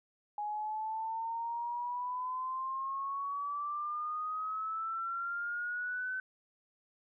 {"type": "exponential sweep", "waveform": "sine", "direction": "up", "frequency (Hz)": [830.6, 1525], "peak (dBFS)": -34, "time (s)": [0.38, 6.2], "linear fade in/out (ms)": 2, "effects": []}